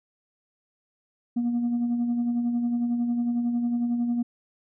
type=tone with tremolo; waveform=sine; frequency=238.8 Hz; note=A#3; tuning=42 cents sharp; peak=-19 dBFS; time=1.36-4.23 s; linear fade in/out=10 ms; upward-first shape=sine; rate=11 Hz; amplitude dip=45%; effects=tanh soft clip ceiling -20 dBFS